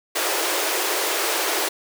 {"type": "high-pass noise", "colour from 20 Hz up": "pink", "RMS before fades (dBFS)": -23, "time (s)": [0.15, 1.69], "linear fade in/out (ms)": 10, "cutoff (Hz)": 320, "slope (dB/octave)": 96, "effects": []}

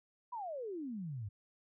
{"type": "exponential sweep", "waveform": "sine", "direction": "down", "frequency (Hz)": [1014, 95.3], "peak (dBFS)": -39, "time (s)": [0.32, 1.29], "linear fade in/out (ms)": 10, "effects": []}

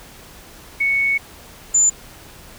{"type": "tone pair in turn", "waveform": "sine", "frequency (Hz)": [2217, 7075], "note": ["C#7", "A8"], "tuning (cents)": [0, 9], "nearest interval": "octave + minor sixth", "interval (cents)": 2009, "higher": "second", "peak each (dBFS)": [-15, -11], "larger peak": "second", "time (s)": [[0.8, 1.18], [1.74, 1.9]], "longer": "first", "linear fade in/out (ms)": 10, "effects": ["pink hiss -42 dBFS RMS until 2.58 s"]}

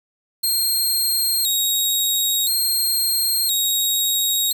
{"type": "tone with vibrato", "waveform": "15% pulse", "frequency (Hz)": 3987, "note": "B7", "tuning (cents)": 16, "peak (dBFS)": -11, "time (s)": [0.43, 4.53], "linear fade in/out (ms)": 10, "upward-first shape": "square", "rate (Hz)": 0.49, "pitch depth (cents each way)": 93, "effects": ["7-bit"]}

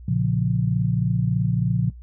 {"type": "chord", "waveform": "sine", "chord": "Bb minor", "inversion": "none", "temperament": "just", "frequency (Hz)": [116.54, 139.85, 174.81], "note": ["Bb2", "Db3", "F3"], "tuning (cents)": [0, 16, 2], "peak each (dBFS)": -23, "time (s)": [0.08, 1.9], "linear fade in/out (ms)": 5, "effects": ["noise-tail reverb RT60 0.1 s tail -17 dB re dry", "added 60 Hz sine -38 dBFS peak until 2.02 s"]}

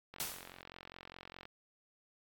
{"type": "click train", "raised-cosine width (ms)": 0.3, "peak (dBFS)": -32, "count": 60, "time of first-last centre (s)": [0.14, 1.454], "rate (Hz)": 44.9}
{"type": "noise with exponential decay", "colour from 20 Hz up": "white", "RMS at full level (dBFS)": -35, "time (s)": [0.2, 0.62], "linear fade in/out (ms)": 0, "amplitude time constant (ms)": 91}
{"effects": ["AAC 64 kbps"]}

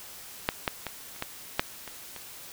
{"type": "clicks", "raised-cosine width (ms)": 0.3, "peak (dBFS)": [-7, -9, -16, -30, -14, -6, -24, -25], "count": 8, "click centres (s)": [0.489, 0.678, 0.867, 1.163, 1.224, 1.595, 1.877, 2.163], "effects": ["white hiss -45 dBFS RMS until 2.52 s"]}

